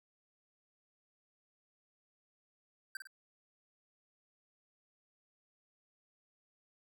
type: tone with echo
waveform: square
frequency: 1567 Hz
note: G6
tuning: 1 cent flat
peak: -39 dBFS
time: 2.95-2.97 s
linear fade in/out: 2 ms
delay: 51 ms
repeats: 2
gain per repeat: -6 dB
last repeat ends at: 3.072 s
effects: none